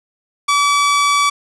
sawtooth tone, 1148 Hz, D6, 40 cents flat, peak -8 dBFS, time 0.48-1.3 s, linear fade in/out 10 ms, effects resampled to 22050 Hz + 7-bit

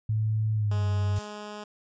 sine tone with pitch glide, 108.8 to 98.06 Hz, A2 to G2, -19 to +1 cents, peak -23 dBFS, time 0.09-1.19 s, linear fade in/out 5 ms, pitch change -180 cents, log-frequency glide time 0.54-0.87 s
10% pulse tone, 209.1 Hz, G#3, 12 cents sharp, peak -29 dBFS, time 0.71-1.64 s, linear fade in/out 5 ms
blue noise with exponential decay, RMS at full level -38 dBFS, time 1.16-1.62 s, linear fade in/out 2 ms, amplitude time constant 98 ms
effects resampled to 16000 Hz

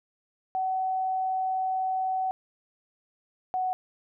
sine tone pair in turn, 754 / 743.2 Hz, F#5 / F#5, +32 / +7 cents, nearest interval unison, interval 25 cents, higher first, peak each -25 dBFS, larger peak neither, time 0.55-2.31 / 3.54-3.73 s, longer first, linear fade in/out 0 ms, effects none

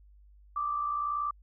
sine tone pair together, 1172 / 1232.6 Hz, D6 / D#6, -4 / -17 cents, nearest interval minor second, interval 87 cents, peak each -29 / -38 dBFS, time 0.56-1.31 s, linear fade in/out 5 ms, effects added 50 Hz sine -54 dBFS peak until 1.42 s

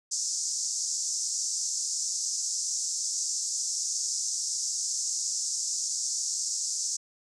pink band-pass noise, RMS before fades -31 dBFS, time 0.11-6.97 s, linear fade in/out 10 ms, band 5400 to 7800 Hz, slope 48 dB/octave, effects none

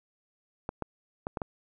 clicks, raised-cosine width 1 ms, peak -18 dBFS, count 5, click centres 0.691 / 0.823 / 1.269 / 1.372 / 1.418 s, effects none

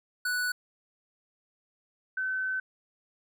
square / sine tone pair in turn, 1480 / 1524.2 Hz, F#6 / G6, 0 / -49 cents, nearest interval minor second, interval 51 cents, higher second, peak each -28 dBFS, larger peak neither, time 0.25-0.52 / 2.17-2.6 s, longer second, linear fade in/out 5 ms, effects none

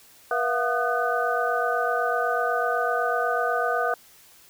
sine tone cluster, 481.7 / 674 / 722 / 1227 / 1502 Hz, B4 / E5 / F#5 / D#6 / F#6, -43 / +38 / -43 / -25 / +26 cents, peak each -28 dBFS, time 0.31-3.94 s, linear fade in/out 2 ms, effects white hiss -53 dBFS RMS until 4.49 s

